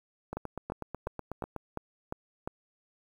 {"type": "two click trains", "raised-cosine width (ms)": 1, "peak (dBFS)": [-20, -22], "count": [7, 11], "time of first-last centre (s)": [[0.37, 2.475], [0.33, 1.563]], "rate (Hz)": [2.85, 8.11], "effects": ["9-bit"]}